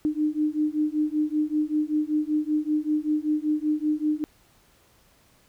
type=beating tone pair; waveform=sine; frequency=301.3 / 306.5 Hz; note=D4 / D#4; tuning=+44 / -26 cents; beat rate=5.2 Hz; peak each=-25 dBFS; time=0.05-4.24 s; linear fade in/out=0 ms; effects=pink hiss -60 dBFS RMS until 5.48 s